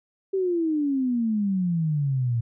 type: exponential sweep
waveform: sine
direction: down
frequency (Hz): 392 to 114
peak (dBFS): -21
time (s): 0.33-2.41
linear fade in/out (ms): 10
effects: none